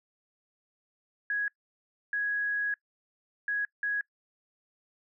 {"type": "tone bursts at uneven times", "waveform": "sine", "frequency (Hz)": 1664, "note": "G#6", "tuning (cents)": 3, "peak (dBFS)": -27, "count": 4, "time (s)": [[1.3, 1.48], [2.13, 2.74], [3.48, 3.65], [3.83, 4.01]], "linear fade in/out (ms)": 2, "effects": ["noise-tail reverb RT60 0.1 s tail -24 dB re dry"]}